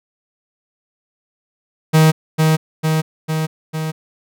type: tone with echo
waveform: 45% pulse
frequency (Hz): 157.7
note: D#3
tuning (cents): +24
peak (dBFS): -8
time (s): 1.93-2.12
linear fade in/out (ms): 20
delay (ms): 450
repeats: 4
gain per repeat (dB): -3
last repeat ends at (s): 3.92
effects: none